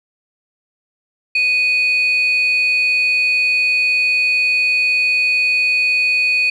sine tone pair together, 2489 / 4435 Hz, D#7 / C#8, 0 / 0 cents, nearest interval minor seventh, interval 1000 cents, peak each -12 / -23 dBFS, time 1.35-6.5 s, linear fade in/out 5 ms, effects tanh soft clip ceiling -7 dBFS

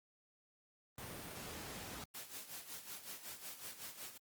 pink noise, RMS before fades -47 dBFS, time 0.98-2.04 s, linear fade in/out 2 ms
white noise with tremolo, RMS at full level -47 dBFS, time 2.14-4.18 s, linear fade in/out 10 ms, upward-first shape sine, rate 5.4 Hz, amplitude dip 70%
effects high-pass 80 Hz 12 dB/octave + Opus 32 kbps

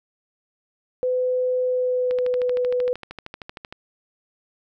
sine tone with pitch glide, 505 to 496.6 Hz, B4 to B4, +39 to +9 cents, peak -19 dBFS, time 1.03-2.93 s, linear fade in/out 0 ms, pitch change -30 cents, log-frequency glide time 1.64-2.55 s
click train, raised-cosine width 0.3 ms, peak -19 dBFS, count 22, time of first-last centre 2.11-3.725 s, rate 13 Hz
effects none

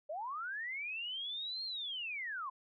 sine linear two-way sweep, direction up then down, 567 to 4276 to 996 Hz, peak -38 dBFS, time 0.09-2.5 s, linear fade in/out 10 ms, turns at 1.64 s, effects none

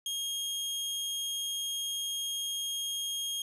sawtooth tone, 3249 Hz, G#7, 39 cents flat, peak -29 dBFS, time 0.06-3.42 s, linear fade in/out 2 ms, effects resampled to 32000 Hz + 11-bit

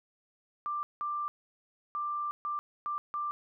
sine tone bursts at uneven times, 1183 Hz, D6, 12 cents sharp, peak -31 dBFS, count 6, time 0.66-0.83 / 1.01-1.28 / 1.95-2.31 / 2.45-2.59 / 2.86-2.98 / 3.14-3.31 s, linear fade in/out 0 ms, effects none

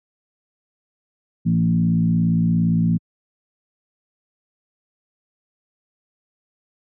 sine tone with frequency modulation, 168.9 Hz, E3, 42 cents sharp, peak -14 dBFS, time 1.45-2.98 s, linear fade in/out 20 ms, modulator 57.4 Hz, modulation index 1, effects high-pass 100 Hz 12 dB/octave

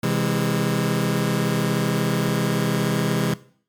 sawtooth chord, C augmented, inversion none, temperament just, 130.81 / 163.52 / 204.4 Hz, C3 / E3 / G#3, 0 / -14 / -27 cents, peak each -20 dBFS, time 0.03-3.34 s, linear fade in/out 5 ms, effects noise-tail reverb RT60 0.5 s tail -18 dB re dry + MP3 96 kbps

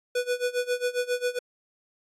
square tone with tremolo, 492.6 Hz, B4, 5 cents flat, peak -23 dBFS, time 0.15-1.39 s, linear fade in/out 5 ms, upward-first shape sine, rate 7.4 Hz, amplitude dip 90%, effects low-pass 11000 Hz 12 dB/octave + AAC 64 kbps

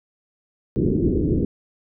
white low-pass noise, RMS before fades -20 dBFS, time 0.76-1.45 s, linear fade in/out 0 ms, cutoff 400 Hz, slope 48 dB/octave, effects none

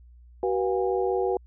sine tone cluster, 379.5 / 485.3 / 718 / 814 Hz, F#4 / B4 / F5 / G#5, +44 / -30 / +48 / -35 cents, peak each -25 / -27 / -33 / -32 dBFS, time 0.43-1.37 s, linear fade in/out 2 ms, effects added 60 Hz sine -48 dBFS peak until 1.46 s

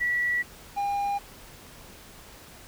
sine / triangle tone pair in turn, 1945 / 806.3 Hz, B6 / G5, -27 / +49 cents, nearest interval octave + minor third, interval 1524 cents, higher first, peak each -23 dBFS, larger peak neither, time 0-0.43 / 0.76-1.19 s, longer neither, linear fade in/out 20 ms, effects pink hiss -48 dBFS RMS until 2.67 s

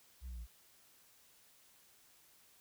sine linear sweep, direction down, 65.41 to 55 Hz, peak -40 dBFS, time 0.21-0.47 s, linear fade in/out 50 ms, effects tanh soft clip ceiling -42 dBFS + white hiss -66 dBFS RMS until 2.6 s

